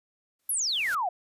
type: noise with exponential growth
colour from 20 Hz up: white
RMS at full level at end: -38 dBFS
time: 0.39-0.95 s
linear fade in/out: 5 ms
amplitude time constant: 120 ms
type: exponential sweep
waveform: sine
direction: down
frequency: 12000 to 672 Hz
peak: -25 dBFS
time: 0.49-1.09 s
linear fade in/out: 5 ms
effects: resampled to 32000 Hz